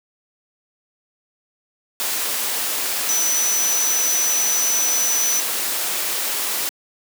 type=tone in noise; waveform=sine; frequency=5970 Hz; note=F#8; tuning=15 cents sharp; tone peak=-18 dBFS; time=3.09-5.4 s; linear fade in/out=0 ms; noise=white; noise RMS=-23 dBFS; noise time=2-6.69 s; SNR=+2 dB; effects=high-pass 300 Hz 12 dB/octave